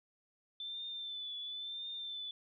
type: tone with vibrato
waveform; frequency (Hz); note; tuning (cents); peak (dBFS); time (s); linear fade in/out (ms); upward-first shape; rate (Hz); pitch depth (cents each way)
sine; 3527; A7; +3; -40; 0.6-2.31; 2; triangle; 0.97; 52
effects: none